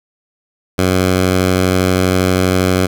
10% pulse tone, 92.5 Hz, F#2, in tune, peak -3 dBFS, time 0.78-2.87 s, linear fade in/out 10 ms, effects none

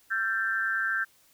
sine tone with amplitude modulation, 1568 Hz, G6, in tune, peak -21 dBFS, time 0.1-1.05 s, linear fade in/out 20 ms, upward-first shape sine, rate 211 Hz, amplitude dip 95%, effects white hiss -62 dBFS RMS until 1.33 s

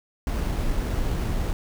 brown noise with sample-and-hold, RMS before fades -25 dBFS, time 0.27-1.53 s, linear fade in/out 2 ms, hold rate 7350 Hz, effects none

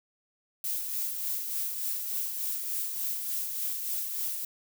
violet noise with tremolo, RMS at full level -31 dBFS, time 0.64-4.45 s, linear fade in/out 2 ms, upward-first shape sine, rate 3.4 Hz, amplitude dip 40%, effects none

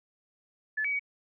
sine tone with pitch steps, 1729 / 2276 / 2256 Hz, A6 / C#7 / C#7, -31 / +45 / +30 cents, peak -27 dBFS, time 0.77-0.995 s, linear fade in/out 10 ms, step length 75 ms, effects none

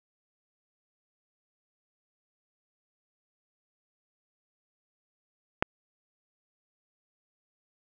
click, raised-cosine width 0.5 ms, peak -7 dBFS, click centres 5.625 s, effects none

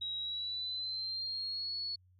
sine tone with pitch glide, 3842 to 4388 Hz, B7 to C#8, -48 to -18 cents, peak -35 dBFS, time 0.01-1.96 s, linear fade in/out 10 ms, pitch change +230 cents, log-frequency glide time 0.18-1.76 s, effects added 91 Hz sine -62 dBFS peak until 2.19 s + MP3 48 kbps

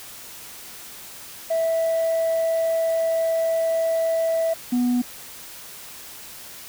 sine tone pair in turn, 656 / 245.7 Hz, E5 / B3, -9 / -9 cents, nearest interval octave + perfect fourth, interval 1700 cents, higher first, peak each -17 / -15 dBFS, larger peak second, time 1.5-4.54 / 4.72-5.02 s, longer first, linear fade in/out 10 ms, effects tanh soft clip ceiling -17 dBFS + white hiss -40 dBFS RMS until 6.68 s

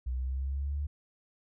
sine linear sweep, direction up, 61.8 to 73.42 Hz, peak -30 dBFS, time 0.06-0.87 s, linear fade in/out 10 ms, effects none

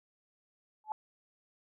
sine tone with exponential growth, 860 Hz, A5, 40 cents flat, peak -28 dBFS, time 0.84-0.92 s, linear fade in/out 1 ms, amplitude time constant 17 ms, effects none

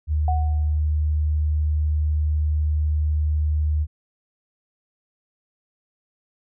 sine tone, 76 Hz, D#2, 40 cents flat, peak -18 dBFS, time 0.07-3.87 s, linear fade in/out 50 ms
sine tone with exponential decay, 737 Hz, F#5, 7 cents flat, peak -21 dBFS, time 0.28-0.79 s, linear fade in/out 2 ms, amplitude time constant 110 ms
effects none

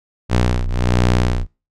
sawtooth ring-modulated tone, 60.9 Hz, B1, 24 cents flat, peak -7 dBFS, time 0.29-1.47 s, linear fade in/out 50 ms, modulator 29.8 Hz, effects noise-tail reverb RT60 0.3 s tail -24 dB re dry + low-pass 7000 Hz 12 dB/octave

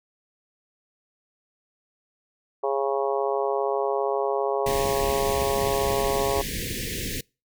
harmonic tone, 137.5 Hz, C#3, 14 cents flat, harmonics 3 / 4 / 5 / 6 / 7 / 8, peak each -26 / -28 / -30 / -32 / -33 / -34 dBFS, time 2.63-6.42 s, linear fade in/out 10 ms
pink band-stop noise, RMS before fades -30 dBFS, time 4.66-7.21 s, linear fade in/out 5 ms, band 510 to 1700 Hz, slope 96 dB/octave
effects noise-tail reverb RT60 0.3 s tail -26 dB re dry

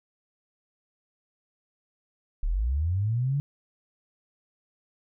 sine linear sweep, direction up, 32.7 to 145.8 Hz, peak -23 dBFS, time 2.43-3.4 s, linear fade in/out 0 ms, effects none

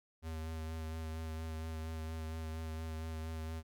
square tone with vibrato, 80.1 Hz, E2, 49 cents flat, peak -40 dBFS, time 0.22-3.63 s, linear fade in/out 50 ms, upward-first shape sine, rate 4.3 Hz, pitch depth 19 cents each way, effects none

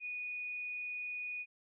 sine tone, 2469 Hz, D#7, 14 cents flat, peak -38 dBFS, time 0-1.46 s, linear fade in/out 50 ms, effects none

